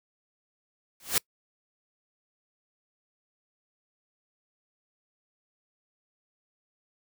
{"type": "noise with exponential growth", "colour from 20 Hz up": "white", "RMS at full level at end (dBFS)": -20, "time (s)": [1, 1.18], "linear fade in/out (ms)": 2, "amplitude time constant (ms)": 39, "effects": ["noise-tail reverb RT60 0.1 s tail -26 dB re dry"]}